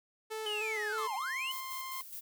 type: tone with vibrato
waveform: sawtooth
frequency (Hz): 429.7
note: A4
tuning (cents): -41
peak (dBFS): -33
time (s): 0.3-1.08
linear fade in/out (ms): 20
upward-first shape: square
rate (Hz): 3.2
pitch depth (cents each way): 32
type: linear two-way sweep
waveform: triangle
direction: down then up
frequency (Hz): 3080 to 751 to 3080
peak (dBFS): -33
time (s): 0.46-1.52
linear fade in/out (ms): 5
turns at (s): 1.15
type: tone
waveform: sawtooth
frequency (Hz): 1052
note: C6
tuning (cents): +9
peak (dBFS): -36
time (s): 0.98-2.01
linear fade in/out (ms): 0
type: noise with tremolo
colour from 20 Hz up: violet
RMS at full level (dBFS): -43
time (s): 1.5-2.21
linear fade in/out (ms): 20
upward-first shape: square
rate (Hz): 4.8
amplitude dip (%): 55
effects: none